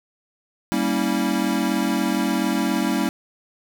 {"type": "chord", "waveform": "square", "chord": "G diminished seventh", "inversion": "none", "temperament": "equal with one note detuned", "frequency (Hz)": [196, 233.1, 277.2, 324.2], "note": ["G3", "Bb3", "Db4", "Fb4"], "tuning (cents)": [0, 0, 0, -29], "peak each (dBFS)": -26, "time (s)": [0.72, 3.09], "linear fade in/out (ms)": 0, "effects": []}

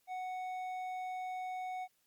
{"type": "tone with hard clipping", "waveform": "triangle", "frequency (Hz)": 740, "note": "F#5", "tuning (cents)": 0, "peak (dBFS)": -39, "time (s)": [0.07, 1.88], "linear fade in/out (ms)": 50, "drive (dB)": 10, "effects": ["white hiss -75 dBFS RMS until 2.06 s", "MP3 96 kbps"]}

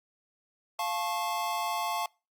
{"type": "chord", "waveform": "square", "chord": "F augmented", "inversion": "none", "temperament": "just", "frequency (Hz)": [698.5, 873.1, 1091.3], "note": ["F5", "A5", "C#6"], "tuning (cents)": [0, -14, -27], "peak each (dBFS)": [-35, -34, -35], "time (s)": [0.79, 2.06], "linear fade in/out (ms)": 2, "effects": ["noise-tail reverb RT60 0.3 s tail -25 dB re dry", "Opus 48 kbps"]}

